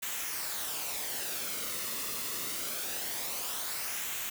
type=noise with flanger; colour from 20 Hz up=white; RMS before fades=-36 dBFS; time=0.02-4.3 s; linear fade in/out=10 ms; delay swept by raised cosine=0.2 to 1.3 ms; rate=0.24 Hz; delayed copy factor=-0.5; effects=none